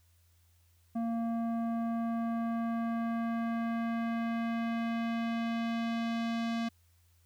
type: tone with low-pass filter sweep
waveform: square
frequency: 230.4 Hz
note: A#3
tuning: 20 cents flat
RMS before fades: -33 dBFS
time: 0.95-6.69 s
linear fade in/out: 10 ms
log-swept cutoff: 730 to 4400 Hz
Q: 1.1
effects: added 85 Hz sine -64 dBFS peak until 7.25 s + white hiss -72 dBFS RMS until 7.25 s